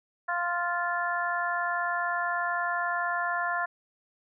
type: harmonic tone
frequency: 348.8 Hz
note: F4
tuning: 2 cents flat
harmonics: 2 / 3 / 4 / 5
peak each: -32 / -32 / -32 / -32 dBFS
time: 0.28-3.66 s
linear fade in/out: 10 ms
effects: none